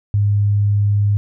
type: tone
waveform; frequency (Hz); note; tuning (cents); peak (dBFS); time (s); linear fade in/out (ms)
sine; 102.4; G#2; -24; -12; 0.14-1.17; 0
effects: none